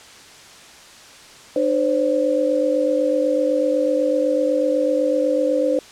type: tone cluster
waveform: sine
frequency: 301.4 / 516 / 564 Hz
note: D4 / C5 / C#5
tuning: +45 / -24 / +30 cents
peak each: -22 / -18 / -23 dBFS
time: 1.56-5.79 s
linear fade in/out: 2 ms
effects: white hiss -43 dBFS RMS until 5.91 s + low-pass 7000 Hz 12 dB/octave